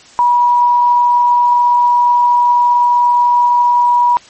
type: tone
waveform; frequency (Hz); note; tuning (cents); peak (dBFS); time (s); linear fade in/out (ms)
sine; 968; B5; -35; -7; 0.19-4.17; 0
effects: white hiss -41 dBFS RMS until 4.29 s + MP3 32 kbps